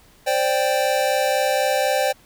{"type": "chord", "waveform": "square", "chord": "C suspended second", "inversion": "none", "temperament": "equal", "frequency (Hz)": [523.3, 587.3, 784], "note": ["C5", "D5", "G5"], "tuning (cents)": [0, 0, 0], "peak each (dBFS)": -23, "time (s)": [0.26, 2.13], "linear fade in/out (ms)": 20, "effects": ["pink hiss -53 dBFS RMS until 2.25 s"]}